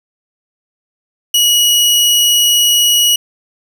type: tone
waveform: sawtooth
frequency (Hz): 2912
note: F#7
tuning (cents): -28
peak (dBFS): -5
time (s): 1.34-3.16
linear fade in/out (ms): 5
effects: none